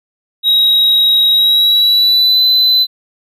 triangle tone with pitch glide, 3816 to 4022 Hz, A#7 to B7, +40 to +31 cents, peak -6 dBFS, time 0.43-2.87 s, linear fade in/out 50 ms, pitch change +91 cents, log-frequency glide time 1.31-2.44 s, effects none

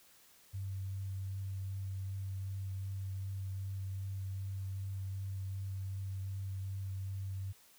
sine tone with vibrato, 96.6 Hz, G2, 25 cents flat, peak -37 dBFS, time 0.53-7.53 s, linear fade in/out 20 ms, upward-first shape triangle, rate 2.6 Hz, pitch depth 15 cents each way, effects white hiss -63 dBFS RMS until 7.78 s

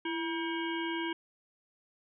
harmonic tone with a mistuned harmonic, 320 Hz, D#4, 49 cents sharp, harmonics 1 / 3 / 5 / 7 / 9 / 10, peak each -34 / -39 / -41 / -42 / -44 / -44 dBFS, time 0.05-1.13 s, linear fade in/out 5 ms, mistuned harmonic 1, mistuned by +73 cents, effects none

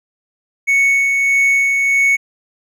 triangle tone with tremolo, 2217 Hz, C#7, in tune, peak -8 dBFS, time 0.67-2.17 s, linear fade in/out 20 ms, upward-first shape sine, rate 1.6 Hz, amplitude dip 30%, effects none

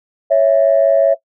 sine tone pair together, 554.4 / 659.7 Hz, C#5 / E5, 0 / +1 cents, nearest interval minor third, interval 301 cents, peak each -10 dBFS, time 0.3-1.15 s, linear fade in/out 20 ms, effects noise-tail reverb RT60 0.1 s tail -19 dB re dry + tanh soft clip ceiling -2 dBFS

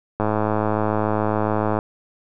click train, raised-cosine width 1 ms, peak -7 dBFS, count 171, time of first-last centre 0.2-1.789 s, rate 107 Hz, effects none

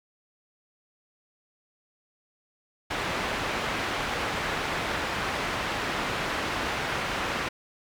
white low-pass noise, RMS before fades -30 dBFS, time 2.9-7.49 s, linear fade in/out 10 ms, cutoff 2100 Hz, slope 12 dB/octave, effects none

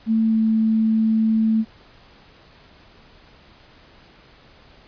sine tone with pitch glide, 222.7 to 221 Hz, A3 to A3, +21 to +8 cents, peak -15 dBFS, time 0.06-1.65 s, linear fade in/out 50 ms, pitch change -13 cents, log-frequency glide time 0.27-0.39 s, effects pink hiss -50 dBFS RMS until 4.87 s + resampled to 11025 Hz

